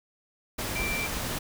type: tone in noise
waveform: sine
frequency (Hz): 2349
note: D7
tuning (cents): 0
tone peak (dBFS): -30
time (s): 0.75-1.07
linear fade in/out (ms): 10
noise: pink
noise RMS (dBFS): -32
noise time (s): 0.58-1.39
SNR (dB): -1
effects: none